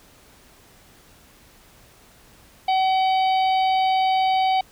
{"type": "harmonic tone with a mistuned harmonic", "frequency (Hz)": 758, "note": "F#5", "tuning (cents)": 42, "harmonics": [1, 3, 4, 5, 6], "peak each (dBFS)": [-17, -31, -33, -35, -37], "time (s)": [2.68, 4.61], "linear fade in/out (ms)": 5, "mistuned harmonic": 6, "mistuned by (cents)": 34, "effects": ["pink hiss -52 dBFS RMS until 4.71 s"]}